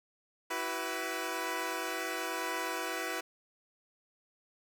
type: chord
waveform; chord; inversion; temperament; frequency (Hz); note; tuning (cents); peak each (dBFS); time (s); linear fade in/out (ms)
10% pulse; E suspended second; none; equal with one note detuned; 329.6 / 378 / 493.9; E4 / F#4 / B4; 0 / +37 / 0; -30; 0.5-3.21; 10
effects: none